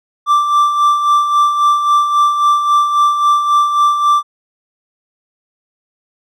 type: tone with tremolo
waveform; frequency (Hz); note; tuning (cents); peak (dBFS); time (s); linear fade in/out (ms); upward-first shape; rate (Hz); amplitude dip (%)
triangle; 1174.7; D6; 0; -5; 0.26-4.23; 50; sine; 3.7; 55
effects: none